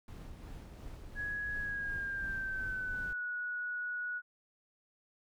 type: noise with tremolo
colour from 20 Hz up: brown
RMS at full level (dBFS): -45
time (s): 0.08-3.13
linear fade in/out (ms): 2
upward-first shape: sine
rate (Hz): 2.8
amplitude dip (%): 30
type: tone with pitch glide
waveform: sine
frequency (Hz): 1671 to 1463.1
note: G#6 to F#6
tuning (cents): +10 to -20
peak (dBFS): -35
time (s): 1.15-4.22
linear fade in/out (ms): 50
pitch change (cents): -230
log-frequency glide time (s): 1.58-3.22
effects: none